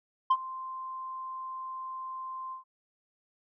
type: tone with ADSR envelope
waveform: sine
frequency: 1044 Hz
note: C6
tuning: 4 cents flat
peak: -16 dBFS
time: 0.3-2.64 s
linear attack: 10 ms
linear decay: 52 ms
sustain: -20 dB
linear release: 120 ms
effects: tanh soft clip ceiling -18 dBFS